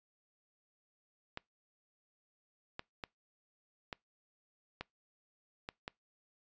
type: clicks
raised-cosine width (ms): 0.3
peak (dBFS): -24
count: 7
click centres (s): 1.374 / 2.794 / 3.038 / 3.928 / 4.81 / 5.689 / 5.879
effects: noise-tail reverb RT60 0.2 s tail -25 dB re dry + resampled to 16000 Hz